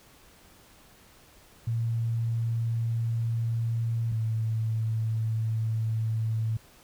sine tone pair in turn, 115.1 / 111.5 Hz, A#2 / A2, -22 / +23 cents, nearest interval minor second, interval 55 cents, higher first, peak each -25 dBFS, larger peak neither, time 1.67-4.12 / 4.12-6.57 s, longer neither, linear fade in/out 5 ms, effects pink hiss -56 dBFS RMS until 6.83 s

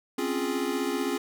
square chord, Db major seventh, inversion third, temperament equal, 261.6 / 277.2 / 349.2 / 415.3 Hz, C4 / Db4 / F4 / Ab4, 0 / 0 / 0 / 0 cents, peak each -33 dBFS, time 0.18-1.18 s, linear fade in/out 5 ms, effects none

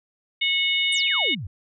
harmonic tone, 732 Hz, F#5, 19 cents flat, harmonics 3 / 4 / 5, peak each -23 / -24 / -25 dBFS, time 0.41-1.35 s, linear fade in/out 10 ms
sine exponential sweep, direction down, 9900 to 79.9 Hz, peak -29 dBFS, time 0.92-1.47 s, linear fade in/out 5 ms
effects none

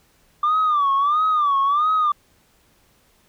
sine tone with vibrato, 1179 Hz, D6, 6 cents sharp, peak -14 dBFS, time 0.43-2.12 s, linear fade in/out 5 ms, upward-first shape sine, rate 1.5 Hz, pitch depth 130 cents each way, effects tanh soft clip ceiling -13 dBFS + pink hiss -59 dBFS RMS until 3.28 s

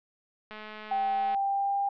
click train, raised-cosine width 0.3 ms, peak -26 dBFS, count 180, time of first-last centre 0.51-1.346 s, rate 214 Hz
sine tone with pitch glide, 782 to 798.4 Hz, G5 to G5, -4 to +32 cents, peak -25 dBFS, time 0.91-1.89 s, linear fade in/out 5 ms, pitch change +36 cents, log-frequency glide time 1.12-1.78 s
effects low-pass 3000 Hz 12 dB/octave

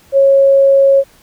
sine tone, 548 Hz, C#5, 20 cents flat, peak -5 dBFS, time 0.12-1.04 s, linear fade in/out 50 ms, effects pink hiss -47 dBFS RMS until 1.22 s

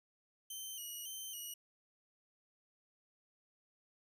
10% pulse tone with vibrato, 3000 Hz, F#7, 23 cents sharp, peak -36 dBFS, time 0.5-1.54 s, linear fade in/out 5 ms, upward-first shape square, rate 1.8 Hz, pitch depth 55 cents each way, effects none

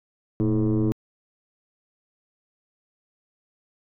sine tone with frequency modulation, 220 Hz, A3, in tune, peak -17 dBFS, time 0.4-0.92 s, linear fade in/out 0 ms, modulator 103 Hz, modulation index 1.6, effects tanh soft clip ceiling -17 dBFS

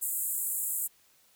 white band-pass noise, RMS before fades -32 dBFS, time 0.01-0.88 s, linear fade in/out 20 ms, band 7300 to 16000 Hz, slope 96 dB/octave, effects white hiss -64 dBFS RMS until 1.35 s

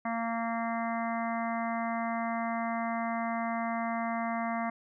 harmonic tone, 230 Hz, A#3, 23 cents flat, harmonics 1 / 3 / 4 / 5 / 6 / 7 / 8 / 9, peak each -34 / -34 / -40 / -38 / -46 / -46 / -45 / -42 dBFS, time 0.05-4.7 s, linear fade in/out 5 ms, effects none

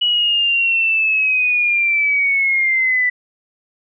sine linear sweep, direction down, 2938 to 1975.5 Hz, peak -13 dBFS, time 0.01-3.1 s, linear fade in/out 10 ms, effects none

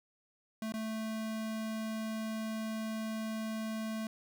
square tone with dropouts, 220 Hz, A3, in tune, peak -36 dBFS, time 0.62-4.07 s, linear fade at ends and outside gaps 2 ms, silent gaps 0.722-0.739 s, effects none

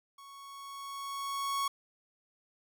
45% pulse tone with level ramp, 1108.7 Hz, C#6, in tune, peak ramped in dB -50 to -29 dBFS, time 0.18-1.68 s, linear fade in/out 5 ms, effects none

